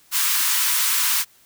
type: high-pass noise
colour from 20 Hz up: white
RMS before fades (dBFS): -20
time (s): 0.11-1.25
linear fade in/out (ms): 50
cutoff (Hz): 920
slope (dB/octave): 96
effects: white hiss -55 dBFS RMS until 1.45 s